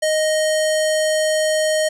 square tone with low-pass filter, 622.3 Hz, D#5, in tune, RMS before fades -18 dBFS, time 0.02-1.89 s, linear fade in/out 10 ms, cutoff 8900 Hz, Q 2, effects none

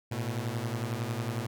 sawtooth beating tone pair, 110.5 / 121.5 Hz, A2 / B2, +8 / -28 cents, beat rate 11 Hz, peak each -30 dBFS, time 0.11-1.47 s, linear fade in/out 10 ms, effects none

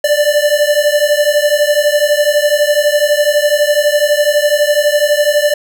square beating tone pair, 584 / 596 Hz, D5 / D5, -10 / +25 cents, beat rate 12 Hz, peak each -13 dBFS, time 0.04-5.54 s, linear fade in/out 5 ms, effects none

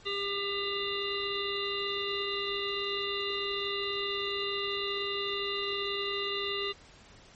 harmonic tone, 399.9 Hz, G4, 35 cents sharp, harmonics 1 / 3 / 5 / 7 / 9 / 10, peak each -35 / -39 / -40 / -36 / -38 / -40 dBFS, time 0.05-6.73 s, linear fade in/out 20 ms, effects pink hiss -55 dBFS RMS until 7.35 s + MP3 32 kbps

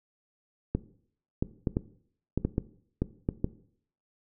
clicks, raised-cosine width 3 ms, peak -13 dBFS, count 10, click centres 0.75 / 1.425 / 1.672 / 1.769 / 2.376 / 2.45 / 2.581 / 3.02 / 3.289 / 3.444 s, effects noise-tail reverb RT60 0.6 s tail -17 dB re dry

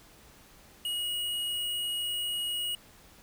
sine tone with hard clipping, 2893 Hz, F#7, 40 cents flat, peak -31 dBFS, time 0.85-2.75 s, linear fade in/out 2 ms, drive 18 dB, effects pink hiss -56 dBFS RMS until 3.22 s

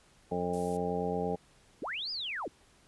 harmonic tone, 88.8 Hz, F2, 29 cents sharp, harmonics 1 / 2 / 3 / 4 / 5 / 6 / 7 / 9, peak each -46 / -36 / -41 / -44 / -34 / -40 / -40 / -37 dBFS, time 0.31-1.36 s, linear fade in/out 10 ms
violet noise, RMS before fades -45 dBFS, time 0.53-0.77 s, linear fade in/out 5 ms
sine linear two-way sweep, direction up then down, 187.6 to 5100 to 229.1 Hz, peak -34 dBFS, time 1.82-2.48 s, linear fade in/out 2 ms, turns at 2.11 s
effects pink hiss -63 dBFS RMS until 2.87 s + resampled to 24000 Hz

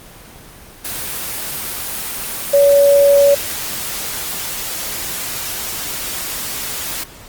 sine tone in noise, 566 Hz, C#5, 36 cents sharp, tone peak -7 dBFS, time 2.53-3.35 s, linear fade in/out 10 ms, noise white, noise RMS -24 dBFS, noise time 0.84-7.04 s, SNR +14 dB, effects pink hiss -39 dBFS RMS until 7.28 s + Opus 24 kbps

